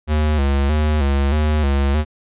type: tone with vibrato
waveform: square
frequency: 72.8 Hz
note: D2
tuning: 15 cents flat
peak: -15 dBFS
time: 0.07-2.05 s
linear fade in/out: 50 ms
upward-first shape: square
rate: 1.6 Hz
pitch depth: 80 cents each way
effects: resampled to 8000 Hz